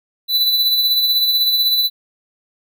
square tone with tremolo, 3983 Hz, B7, 14 cents sharp, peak -12 dBFS, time 0.28-1.9 s, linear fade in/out 50 ms, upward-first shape sine, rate 16 Hz, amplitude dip 40%, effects none

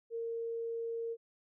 sine tone, 460.4 Hz, A#4, 22 cents flat, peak -35 dBFS, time 0.1-1.17 s, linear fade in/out 50 ms, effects none

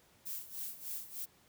violet noise with tremolo, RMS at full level -40 dBFS, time 0.25-1.26 s, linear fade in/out 20 ms, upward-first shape sine, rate 3.3 Hz, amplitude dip 80%, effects pink hiss -66 dBFS RMS until 1.48 s + high-pass 60 Hz 12 dB/octave

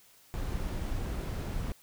brown noise, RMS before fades -34 dBFS, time 0.34-1.72 s, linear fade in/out 0 ms, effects white hiss -60 dBFS RMS until 1.82 s

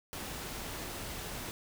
pink noise, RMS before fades -41 dBFS, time 0.13-1.51 s, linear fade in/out 0 ms, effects none

